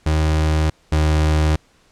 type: tone pair in turn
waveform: 35% pulse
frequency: 77.78 / 77.24 Hz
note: D#2 / D#2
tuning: 0 / -12 cents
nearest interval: unison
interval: 12 cents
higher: first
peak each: -13 / -12 dBFS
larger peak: second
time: 0.06-0.7 / 0.92-1.56 s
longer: neither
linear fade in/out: 5 ms
effects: pink hiss -56 dBFS RMS until 1.91 s + low-pass 8000 Hz 12 dB/octave